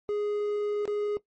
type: tone with dropouts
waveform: triangle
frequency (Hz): 415.3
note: G#4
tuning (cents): 0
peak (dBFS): -24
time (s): 0.09-1.17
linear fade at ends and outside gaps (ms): 0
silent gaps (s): 0.855-0.877
effects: noise-tail reverb RT60 0.1 s tail -17 dB re dry + MP3 32 kbps